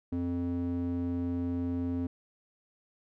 square tone with band-pass filter, 87.31 Hz, F2, in tune, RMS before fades -32 dBFS, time 0.12-2.07 s, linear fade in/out 5 ms, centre 240 Hz, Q 2.4, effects none

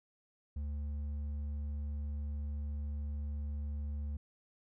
sine tone with hard clipping, 73.1 Hz, D2, 7 cents flat, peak -37 dBFS, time 0.56-4.17 s, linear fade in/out 5 ms, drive 4 dB, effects none

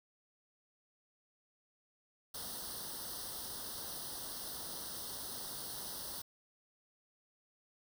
white noise with comb filter, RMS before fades -44 dBFS, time 2.34-6.22 s, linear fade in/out 5 ms, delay 0.21 ms, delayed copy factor +0.95, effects none

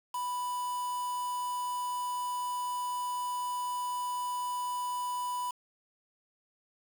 triangle tone with quantisation, 988 Hz, B5, in tune, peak -30 dBFS, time 0.14-5.51 s, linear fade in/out 5 ms, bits 7, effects none

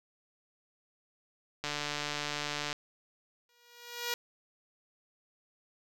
click train, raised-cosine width 0.2 ms, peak -17 dBFS, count 161, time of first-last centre 1.64-2.728 s, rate 147 Hz
5% pulse tone with exponential growth, 478.7 Hz, A#4, 46 cents sharp, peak -18 dBFS, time 3.49-4.14 s, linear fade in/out 1 ms, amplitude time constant 140 ms
effects none

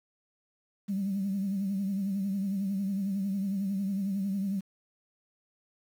sine tone with vibrato, 196 Hz, G3, in tune, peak -27 dBFS, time 0.88-4.61 s, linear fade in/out 20 ms, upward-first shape triangle, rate 11 Hz, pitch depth 76 cents each way, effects tanh soft clip ceiling -23 dBFS + 9-bit

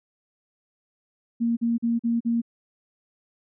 sine tone bursts, 233.1 Hz, A#3, in tune, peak -20 dBFS, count 5, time 1.4-2.418 s, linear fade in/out 20 ms, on 170 ms, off 42 ms, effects none

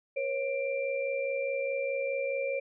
sine tone cluster, 481.2 / 546 / 2363 Hz, B4 / C#5 / D7, -45 / -26 / +10 cents, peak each -37 / -30 / -37 dBFS, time 0.16-2.6 s, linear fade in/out 10 ms, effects none

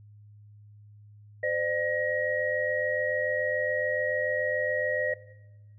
sine tone cluster, 514 / 601 / 1894 Hz, C5 / D5 / A#6, -31 / +40 / +27 cents, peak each -30 dBFS, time 1.43-5.14 s, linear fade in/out 5 ms, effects noise-tail reverb RT60 1.0 s tail -17 dB re dry + added 104 Hz sine -49 dBFS peak until 5.78 s

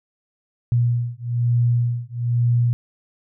sine beating tone pair, 119.3 / 120.4 Hz, A#2 / B2, +41 / -44 cents, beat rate 1.1 Hz, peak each -20 dBFS, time 0.72-2.73 s, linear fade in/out 0 ms, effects none

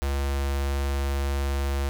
square tone with notch filter, 69.3 Hz, C#2, in tune, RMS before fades -26 dBFS, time 0.02-1.89 s, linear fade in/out 0 ms, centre 160 Hz, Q 0.84, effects none

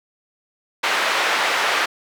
white band-pass noise, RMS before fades -20 dBFS, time 0.83-1.86 s, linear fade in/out 10 ms, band 580 to 2300 Hz, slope 12 dB/octave, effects none

